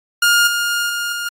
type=tone with level steps; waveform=sawtooth; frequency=1415 Hz; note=F6; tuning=22 cents sharp; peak=-7 / -13 / -16 / -18 dBFS; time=0.22-1.29 s; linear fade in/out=5 ms; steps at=0.47 / 0.89 / 1.12 s; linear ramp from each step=5 ms; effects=AAC 48 kbps